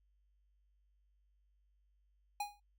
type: tone with exponential decay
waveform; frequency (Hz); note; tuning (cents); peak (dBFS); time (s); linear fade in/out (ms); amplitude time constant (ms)
square; 822; G#5; -18; -34; 2.4-2.6; 5; 42
effects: noise-tail reverb RT60 0.1 s tail -17 dB re dry + added 50 Hz sine -70 dBFS peak until 2.78 s